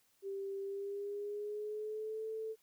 sine tone with pitch glide, 392.7 to 440.8 Hz, G4 to A4, +3 to +3 cents, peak -38 dBFS, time 0.22-2.56 s, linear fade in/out 50 ms, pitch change +200 cents, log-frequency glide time 0.61-2.27 s, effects white hiss -73 dBFS RMS until 2.62 s

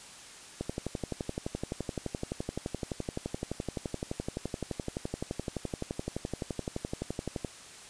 click train, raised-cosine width 2 ms, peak -19 dBFS, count 81, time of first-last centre 0.61-7.448 s, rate 11.7 Hz, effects white hiss -49 dBFS RMS until 7.89 s + resampled to 22050 Hz

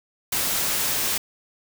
white noise, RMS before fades -24 dBFS, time 0.32-1.18 s, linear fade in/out 5 ms, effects none

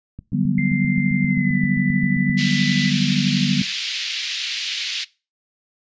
click train, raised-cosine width 5 ms, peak -21 dBFS, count 17, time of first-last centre 0.19-2.298 s, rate 7.59 Hz
sine chord, G major seventh, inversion second, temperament just, 147 / 183.75 / 196 / 245 Hz, D3 / F#3 / G3 / B3, +2 / -12 / 0 / -14 cents, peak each -22 dBFS, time 0.33-3.62 s, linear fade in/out 5 ms
sine tone with pitch glide, 2093 to 1989.3 Hz, C7 to B6, 0 to +12 cents, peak -25 dBFS, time 0.58-2.9 s, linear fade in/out 2 ms, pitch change -88 cents, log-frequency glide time 1.24-1.58 s
white band-pass noise, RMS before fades -26 dBFS, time 2.37-5.05 s, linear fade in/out 20 ms, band 2300 to 4500 Hz, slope 24 dB/octave
effects noise-tail reverb RT60 0.3 s tail -21 dB re dry + resampled to 16000 Hz

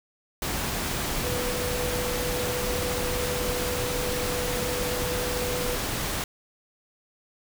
sine tone in noise, 493.9 Hz, B4, in tune, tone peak -30 dBFS, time 1.24-5.76 s, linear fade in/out 2 ms, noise pink, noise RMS -29 dBFS, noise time 0.42-6.24 s, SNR -4 dB, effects none

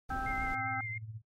brown noise, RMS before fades -40 dBFS, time 0.09-0.55 s, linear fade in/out 5 ms
harmonic tone, 261.6 Hz, C4, in tune, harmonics 1 / 3 / 5 / 6, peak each -46 / -36 / -39 / -41 dBFS, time 0.1-0.81 s, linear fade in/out 5 ms
sine tone with vibrato, 2093 Hz, C7, in tune, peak -37 dBFS, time 0.26-0.98 s, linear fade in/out 5 ms, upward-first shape triangle, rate 7.4 Hz, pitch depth 31 cents each way
sine tone with tremolo, 110 Hz, A2, in tune, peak -38 dBFS, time 0.52-1.22 s, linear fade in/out 50 ms, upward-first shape sine, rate 16 Hz, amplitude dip 65%
effects noise-tail reverb RT60 0.1 s tail -24 dB re dry + MP3 64 kbps

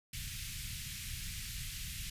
pink band-stop noise, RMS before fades -42 dBFS, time 0.13-2.1 s, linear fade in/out 5 ms, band 150 to 2100 Hz, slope 24 dB/octave, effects resampled to 32000 Hz

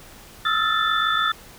sine tone cluster, 1272 / 1319 / 1377 / 1759 / 3518 Hz, D#6 / E6 / F6 / A6 / A7, +38 / +1 / -25 / -1 / -1 cents, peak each -25 dBFS, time 0.45-1.32 s, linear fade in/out 5 ms, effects pink hiss -45 dBFS RMS until 1.58 s

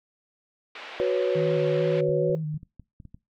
white band-pass noise, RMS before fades -41 dBFS, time 0.75-2.01 s, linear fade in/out 5 ms, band 370 to 3200 Hz, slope 24 dB/octave
sine chord, F# suspended fourth, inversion none, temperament just, 370 / 493.3 / 555 Hz, F#4 / B4 / C#5, 0 / -2 / +2 cents, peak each -25 / -25 / -26 dBFS, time 1-2.35 s, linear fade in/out 0 ms
sine tone with vibrato, 155.56 Hz, D#3, in tune, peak -27 dBFS, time 1.35-2.58 s, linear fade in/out 10 ms, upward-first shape square, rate 2.3 Hz, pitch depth 35 cents each way
clicks, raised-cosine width 5 ms, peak -32 dBFS, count 8, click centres 2.092 / 2.298 / 2.543 / 2.631 / 2.797 / 3.002 / 3.053 / 3.145 s
effects noise-tail reverb RT60 0.2 s tail -19 dB re dry

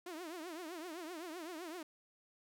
sawtooth tone with vibrato, 336.3 Hz, E4, 35 cents sharp, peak -40 dBFS, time 0.06-1.83 s, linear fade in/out 5 ms, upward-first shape triangle, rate 7.8 Hz, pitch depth 200 cents each way, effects none

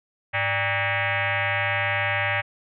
sine tone with frequency modulation, 103.3 Hz, G#2, 9 cents flat, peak -21 dBFS, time 0.33-2.42 s, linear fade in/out 20 ms, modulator 346 Hz, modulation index 7, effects none

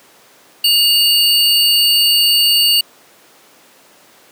square tone pair together, 2847 / 4523 Hz, F7 / C#8, +33 / +34 cents, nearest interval minor sixth, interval 801 cents, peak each -13 dBFS, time 0.64-2.81 s, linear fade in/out 5 ms, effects pink hiss -46 dBFS RMS until 4.31 s + high-pass 300 Hz 12 dB/octave

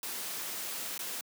white noise with dropouts, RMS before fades -38 dBFS, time 0.03-1.21 s, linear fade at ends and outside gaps 2 ms, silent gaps 0.979-0.991 s, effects high-pass 200 Hz 12 dB/octave

